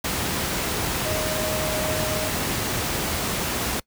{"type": "tone in noise", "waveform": "sine", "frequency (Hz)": 622.3, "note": "D#5", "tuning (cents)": 0, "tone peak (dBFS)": -28, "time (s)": [1.05, 2.28], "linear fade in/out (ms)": 5, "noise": "pink", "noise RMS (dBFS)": -25, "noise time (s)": [0.04, 3.8], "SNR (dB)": -6, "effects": ["noise-tail reverb RT60 0.1 s tail -23 dB re dry", "high-pass 60 Hz 12 dB/octave"]}